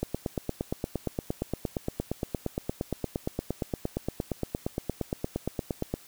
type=click train; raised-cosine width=2 ms; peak=-15 dBFS; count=52; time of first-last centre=0.03-5.94 s; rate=8.63 Hz; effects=white hiss -53 dBFS RMS until 6.07 s